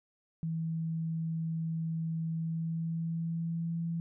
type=tone with pitch glide; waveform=sine; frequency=162.7 to 167.08 Hz; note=E3 to E3; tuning=-22 to +24 cents; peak=-31 dBFS; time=0.43-4 s; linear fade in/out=0 ms; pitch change=+46 cents; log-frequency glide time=2.31-3.78 s; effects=none